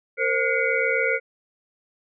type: tone cluster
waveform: sine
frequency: 459.5 / 527 / 1436 / 2060 / 2242 Hz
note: A#4 / C5 / F6 / C7 / C#7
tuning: -25 / +12 / +48 / -28 / +19 cents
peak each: -26 dBFS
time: 0.17-1.2 s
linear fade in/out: 50 ms
effects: none